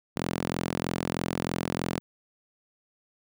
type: tone with high-pass filter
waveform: sawtooth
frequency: 43.17 Hz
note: F1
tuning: 19 cents flat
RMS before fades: -31 dBFS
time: 0.16-2 s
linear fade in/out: 0 ms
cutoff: 190 Hz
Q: 1.2
effects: none